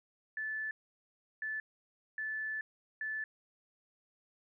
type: tone bursts at uneven times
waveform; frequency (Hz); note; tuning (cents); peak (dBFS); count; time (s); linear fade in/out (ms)
sine; 1744; A6; -16; -35; 4; 0.37-0.71 / 1.42-1.6 / 2.18-2.61 / 3.01-3.24; 2
effects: none